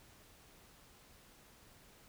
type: silence
effects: pink hiss -62 dBFS RMS until 2.08 s